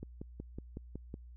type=click train; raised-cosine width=3 ms; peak=-29 dBFS; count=7; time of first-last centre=0.03-1.141 s; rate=5.4 Hz; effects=added 60 Hz sine -49 dBFS peak until 1.36 s